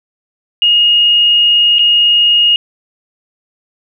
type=tone with dropouts; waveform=sine; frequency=2862 Hz; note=F7; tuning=42 cents sharp; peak=-6 dBFS; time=0.62-2.56 s; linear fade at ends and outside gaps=1 ms; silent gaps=1.785-1.792 s; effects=none